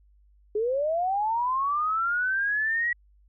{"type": "linear sweep", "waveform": "sine", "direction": "up", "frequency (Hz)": [409.2, 1934], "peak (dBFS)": -23, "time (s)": [0.55, 2.93], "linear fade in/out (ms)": 5, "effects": ["added 50 Hz sine -56 dBFS peak until 3.28 s"]}